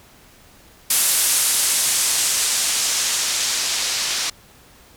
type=noise with low-pass filter sweep; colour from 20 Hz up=blue; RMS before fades=-20 dBFS; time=0.9-4.3 s; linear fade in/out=5 ms; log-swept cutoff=11000 to 5100 Hz; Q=1; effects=pink hiss -49 dBFS RMS until 4.96 s